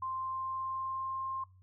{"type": "tone with pitch glide", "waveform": "sine", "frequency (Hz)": [1046.5, 1059.9], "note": ["C6", "C6"], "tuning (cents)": [0, 22], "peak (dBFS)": -34, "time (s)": [0.02, 1.44], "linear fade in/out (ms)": 5, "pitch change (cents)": 22, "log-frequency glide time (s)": [0.13, 1.26], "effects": ["noise-tail reverb RT60 0.3 s tail -23 dB re dry", "added 93 Hz sine -57 dBFS peak until 1.62 s"]}